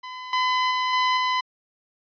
sawtooth tone with level steps, 1012 Hz, B5, 42 cents sharp, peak -30 / -16 / -18 / -15 / -17 dBFS, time 0.03-1.41 s, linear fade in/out 10 ms, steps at 0.33 / 0.71 / 0.93 / 1.17 s, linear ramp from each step 2 ms, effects resampled to 11025 Hz

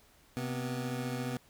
25% pulse tone pair together, 128.83 / 243.2 Hz, C3 / B3, -26 / -26 cents, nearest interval major seventh, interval 1100 cents, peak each -32 / -34 dBFS, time 0.37-1.37 s, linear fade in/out 0 ms, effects pink hiss -63 dBFS RMS until 1.49 s

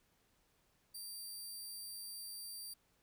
15% pulse tone, 4699 Hz, D8, in tune, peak -39 dBFS, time 0.94-2.74 s, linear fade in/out 10 ms, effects pink hiss -75 dBFS RMS until 3.02 s

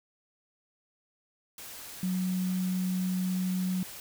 sine tone in noise, 184.4 Hz, F#3, 6 cents flat, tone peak -27 dBFS, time 2.03-3.83 s, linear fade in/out 2 ms, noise white, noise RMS -44 dBFS, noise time 1.58-4 s, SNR +14 dB, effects none

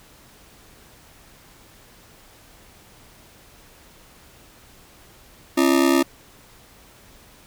40% pulse ring-modulated tone, 304.1 Hz, D#4, 40 cents flat, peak -11 dBFS, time 5.57-6.03 s, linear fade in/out 10 ms, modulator 34.8 Hz, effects pink hiss -50 dBFS RMS until 7.46 s

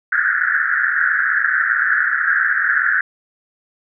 white band-pass noise, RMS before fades -17 dBFS, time 0.12-3.01 s, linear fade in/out 2 ms, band 1400 to 1800 Hz, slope 96 dB/octave, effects none

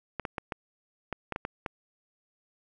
clicks, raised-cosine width 0.5 ms, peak -17 dBFS, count 9, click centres 0.197 / 0.252 / 0.382 / 0.522 / 1.127 / 1.323 / 1.361 / 1.451 / 1.662 s, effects none

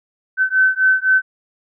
sine beating tone pair, 1525 / 1528.9 Hz, G6 / G6, -48 / -44 cents, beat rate 3.9 Hz, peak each -15 dBFS, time 0.37-1.22 s, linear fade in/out 50 ms, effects none

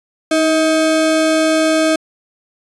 square ring-modulated tone, 475.8 Hz, A#4, 35 cents sharp, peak -9 dBFS, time 0.31-1.96 s, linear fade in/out 5 ms, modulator 162 Hz, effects resampled to 24000 Hz

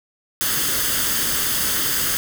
white noise with comb filter, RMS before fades -21 dBFS, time 0.41-2.17 s, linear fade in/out 0 ms, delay 0.62 ms, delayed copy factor +0.55, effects none

